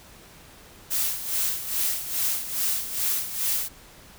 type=noise with tremolo; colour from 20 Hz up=blue; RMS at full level=-24 dBFS; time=0.9-3.69 s; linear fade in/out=20 ms; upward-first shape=sine; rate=2.4 Hz; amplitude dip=70%; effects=pink hiss -49 dBFS RMS until 4.18 s